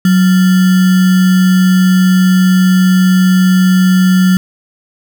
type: tone with sample-and-hold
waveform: sine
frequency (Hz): 185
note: F#3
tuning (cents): 0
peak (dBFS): -5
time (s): 0.05-4.37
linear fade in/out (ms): 2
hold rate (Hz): 1575
effects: none